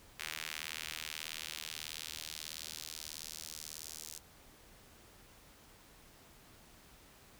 sawtooth tone with high-pass filter sweep, 78.4 Hz, D#2, 14 cents sharp, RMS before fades -45 dBFS, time 0.19-4.19 s, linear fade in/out 10 ms, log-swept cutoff 2100 to 6300 Hz, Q 1.3, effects pink hiss -60 dBFS RMS until 7.39 s

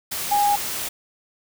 sine tone in noise, 819 Hz, G#5, 24 cents flat, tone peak -16 dBFS, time 0.31-0.56 s, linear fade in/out 10 ms, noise white, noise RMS -28 dBFS, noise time 0.11-0.89 s, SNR +9 dB, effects none

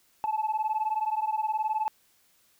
sine beating tone pair, 859 / 878 Hz, A5 / A5, -42 / -4 cents, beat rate 19 Hz, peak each -27 / -28 dBFS, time 0.24-1.88 s, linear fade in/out 0 ms, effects tanh soft clip ceiling -21 dBFS + white hiss -65 dBFS RMS until 2.59 s

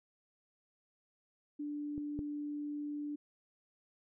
sine tone, 293.7 Hz, D4, in tune, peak -37 dBFS, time 1.59-3.16 s, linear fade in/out 10 ms
clicks, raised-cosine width 3 ms, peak -33 / -27 dBFS, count 2, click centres 1.979 / 2.191 s
effects none

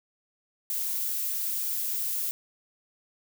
violet noise with high-pass filter sweep, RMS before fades -30 dBFS, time 0.7-2.31 s, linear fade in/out 0 ms, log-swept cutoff 290 to 650 Hz, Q 0.78, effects none

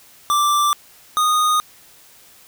square tone pair in turn, 1175 / 1235.9 Hz, D6 / D#6, +1 / -12 cents, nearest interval minor second, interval 87 cents, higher second, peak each -15 dBFS, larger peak neither, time 0.3-0.73 / 1.17-1.6 s, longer neither, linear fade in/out 0 ms, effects white hiss -48 dBFS RMS until 2.47 s

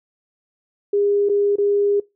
sine tone with dropouts, 406.3 Hz, G#4, 38 cents flat, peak -15 dBFS, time 0.93-2 s, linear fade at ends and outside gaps 5 ms, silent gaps 1.289-1.295 / 1.558-1.583 s, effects noise-tail reverb RT60 0.2 s tail -21 dB re dry

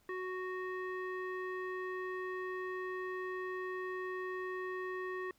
square tone with low-pass filter, 370 Hz, F#4, in tune, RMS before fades -40 dBFS, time 0.09-5.31 s, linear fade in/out 2 ms, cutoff 1700 Hz, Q 3.7, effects pink hiss -71 dBFS RMS until 5.38 s

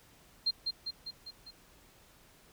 sine tone with echo, 4186 Hz, C8, in tune, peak -26 dBFS, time 0.46-0.51 s, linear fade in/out 10 ms, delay 200 ms, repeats 5, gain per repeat -4 dB, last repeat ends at 1.51 s, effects pink hiss -61 dBFS RMS until 2.52 s

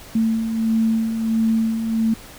sine beating tone pair, 222.6 / 224.1 Hz, A3 / A3, +20 / +32 cents, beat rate 1.5 Hz, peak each -26 / -17 dBFS, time 0.15-2.14 s, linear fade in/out 5 ms, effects pink hiss -41 dBFS RMS until 2.38 s

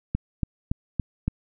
click train, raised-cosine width 5 ms, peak -11 dBFS, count 5, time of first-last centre 0.15-1.28 s, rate 3.54 Hz, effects none

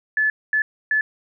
sine tone bursts at uneven times, 1729 Hz, A6, 31 cents flat, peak -16 dBFS, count 3, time 0.17-0.3 / 0.53-0.62 / 0.91-1.01 s, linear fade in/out 2 ms, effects none

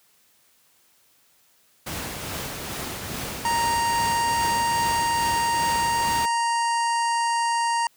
pink noise with tremolo, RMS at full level -30 dBFS, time 1.86-6.26 s, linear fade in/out 10 ms, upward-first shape triangle, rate 2.4 Hz, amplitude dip 35%
harmonic tone, 932.3 Hz, A#5, in tune, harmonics 1 / 2 / 3 / 5 / 6 / 7 / 8 / 9 / 10, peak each -21 / -31 / -35 / -35 / -42 / -41 / -42 / -39 / -40 dBFS, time 3.45-7.87 s, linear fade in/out 2 ms
effects white hiss -61 dBFS RMS until 7.96 s + high-pass 60 Hz 12 dB/octave

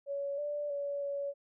sine tone with pitch steps, 562 / 586 / 568 / 564 Hz, C#5 / D5 / C#5 / C#5, +24 / -4 / +42 / +30 cents, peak -33 dBFS, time 0.06-1.34 s, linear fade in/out 50 ms, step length 320 ms, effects none

